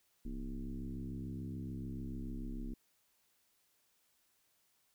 sine tone with frequency modulation, 100 Hz, G2, 35 cents sharp, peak -39 dBFS, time 0.25-2.74 s, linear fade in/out 5 ms, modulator 66.8 Hz, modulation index 3, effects white hiss -75 dBFS RMS until 4.94 s

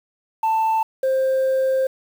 sine tone pair in turn, 887 / 527.4 Hz, A5 / C5, +14 / +14 cents, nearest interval major sixth, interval 900 cents, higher first, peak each -14 dBFS, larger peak neither, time 0.43-0.83 / 1.03-1.87 s, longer second, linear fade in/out 5 ms, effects tanh soft clip ceiling -15 dBFS + 7-bit

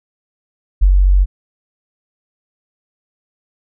sine tone with ADSR envelope, 46.95 Hz, F#1, 26 cents sharp, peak -5 dBFS, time 0.81-1.26 s, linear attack 19 ms, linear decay 92 ms, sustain -2 dB, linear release 35 ms, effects none

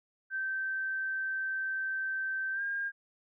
sine tone with pitch glide, 1553 to 1612.4 Hz, G6 to G6, -17 to +48 cents, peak -31 dBFS, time 0.3-2.92 s, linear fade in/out 50 ms, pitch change +65 cents, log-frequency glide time 2.53-2.62 s, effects none

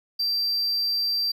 triangle tone, 4700 Hz, D8, 1 cent sharp, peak -21 dBFS, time 0.19-1.32 s, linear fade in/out 10 ms, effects none

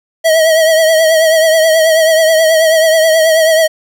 square tone with vibrato, 641 Hz, E5, 49 cents flat, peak -7 dBFS, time 0.24-3.68 s, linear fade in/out 20 ms, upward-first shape triangle, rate 9.3 Hz, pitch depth 56 cents each way, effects 8-bit

